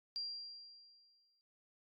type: tone with exponential decay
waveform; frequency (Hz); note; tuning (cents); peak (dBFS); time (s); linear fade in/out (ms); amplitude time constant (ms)
sine; 4755; D8; +21; -37; 0.16-1.41; 0; 270
effects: AAC 64 kbps